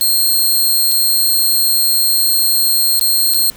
10% pulse tone with dropouts, 4223 Hz, C8, 15 cents sharp, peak -4 dBFS, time 0.01-3.5 s, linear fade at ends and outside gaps 0 ms, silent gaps 0.915-0.918 / 2.995-3.011 / 3.338-3.344 s, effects pink hiss -40 dBFS RMS until 3.56 s

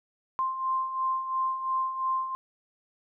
sine beating tone pair, 1046.5 / 1049.4 Hz, C6 / C6, 0 / +5 cents, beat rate 2.9 Hz, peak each -34 / -27 dBFS, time 0.39-2.35 s, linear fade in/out 0 ms, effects none

